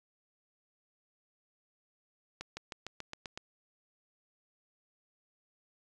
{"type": "accelerating click train", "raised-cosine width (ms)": 0.2, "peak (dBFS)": -23, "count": 8, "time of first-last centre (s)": [2.41, 3.375], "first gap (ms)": 160, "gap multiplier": 0.95, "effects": ["resampled to 24000 Hz"]}